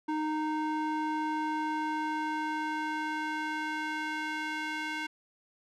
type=tone with band-pass filter sweep; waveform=square; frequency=308.9 Hz; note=D#4; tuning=12 cents flat; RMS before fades=-33 dBFS; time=0.08-5.07 s; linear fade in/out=10 ms; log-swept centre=690 to 2000 Hz; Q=1.3; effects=none